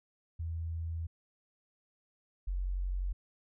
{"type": "tone pair in turn", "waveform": "sine", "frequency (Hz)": [82.41, 45.83], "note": ["E2", "F#1"], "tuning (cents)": [0, -16], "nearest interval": "minor seventh", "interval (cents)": 1016, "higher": "first", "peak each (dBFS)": [-34, -31], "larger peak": "second", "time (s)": [[0.39, 1.07], [2.47, 3.13]], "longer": "first", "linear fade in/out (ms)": 10, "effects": []}